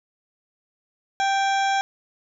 harmonic tone with a mistuned harmonic, 784 Hz, G5, in tune, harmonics 1 / 2 / 3 / 4 / 5 / 7 / 8 / 9, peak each -20 / -27 / -32 / -33 / -38 / -38 / -41 / -43 dBFS, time 1.2-1.81 s, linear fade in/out 0 ms, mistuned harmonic 4, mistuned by +87 cents, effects none

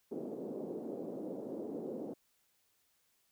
pink band-pass noise, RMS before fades -42 dBFS, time 0.11-2.14 s, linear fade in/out 10 ms, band 240 to 510 Hz, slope 24 dB/octave, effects white hiss -75 dBFS RMS until 3.31 s

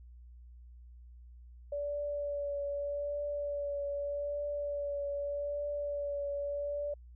sine tone with vibrato, 575 Hz, D5, 37 cents flat, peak -33 dBFS, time 1.72-6.94 s, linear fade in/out 5 ms, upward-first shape triangle, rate 0.82 Hz, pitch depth 21 cents each way, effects added 60 Hz sine -50 dBFS peak until 7.15 s

